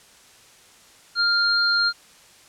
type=tone pair together; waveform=sine; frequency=1402 / 4201 Hz; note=F6 / C8; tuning=+6 / +6 cents; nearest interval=octave + perfect fifth; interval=1900 cents; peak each=-20 dBFS; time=1.15-1.93 s; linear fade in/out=50 ms; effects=white hiss -51 dBFS RMS until 2.48 s + low-pass 9000 Hz 12 dB/octave